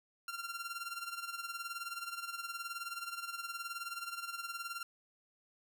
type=tone with tremolo; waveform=sawtooth; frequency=1380 Hz; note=F6; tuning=21 cents flat; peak=-34 dBFS; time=0.28-4.83 s; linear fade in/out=2 ms; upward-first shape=sine; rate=19 Hz; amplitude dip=70%; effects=none